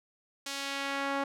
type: tone with band-pass filter sweep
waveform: sawtooth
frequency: 277.2 Hz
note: C#4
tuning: in tune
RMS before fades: -34 dBFS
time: 0.46-1.24 s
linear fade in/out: 5 ms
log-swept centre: 5500 to 1000 Hz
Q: 0.81
effects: none